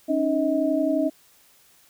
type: tone cluster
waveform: sine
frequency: 275.9 / 307.4 / 635 Hz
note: C#4 / D#4 / D#5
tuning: -8 / -21 / +35 cents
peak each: -24 dBFS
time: 0.08-1.1 s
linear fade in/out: 20 ms
effects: white hiss -57 dBFS RMS until 1.89 s